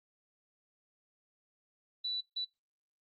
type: tone bursts at uneven times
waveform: sine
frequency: 3959 Hz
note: B7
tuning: 3 cents sharp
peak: -33 dBFS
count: 2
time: 2.04-2.21 / 2.36-2.45 s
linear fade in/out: 10 ms
effects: noise-tail reverb RT60 0.2 s tail -21 dB re dry + Opus 48 kbps